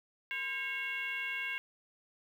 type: tone with frequency modulation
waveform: sine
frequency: 2187 Hz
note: C#7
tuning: 24 cents flat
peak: -34 dBFS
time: 0.31-1.58 s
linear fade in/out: 0 ms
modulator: 579 Hz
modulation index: 1.2
effects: 10-bit